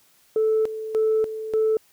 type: tone with tremolo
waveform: sine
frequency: 438.1 Hz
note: A4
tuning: 7 cents flat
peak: -16 dBFS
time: 0.36-1.77 s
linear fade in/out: 2 ms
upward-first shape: square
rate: 1.7 Hz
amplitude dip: 75%
effects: tanh soft clip ceiling -14 dBFS + white hiss -59 dBFS RMS until 1.92 s